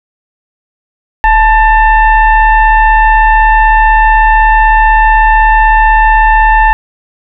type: tone with frequency modulation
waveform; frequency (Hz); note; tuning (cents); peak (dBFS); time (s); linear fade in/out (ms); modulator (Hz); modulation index
sine; 873; A5; -14; -3; 1.24-6.73; 0; 911; 1
effects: none